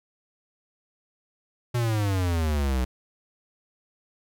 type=exponential sweep; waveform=square; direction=down; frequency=123.5 to 61.3 Hz; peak=-23 dBFS; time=1.74-2.85 s; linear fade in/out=10 ms; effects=none